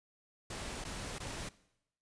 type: noise with dropouts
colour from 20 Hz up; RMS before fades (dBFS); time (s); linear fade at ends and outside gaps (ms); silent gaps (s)
pink; -42; 0.5-1.49; 5; 0.841-0.849 / 1.185-1.201
effects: noise-tail reverb RT60 0.8 s tail -19 dB re dry + resampled to 22050 Hz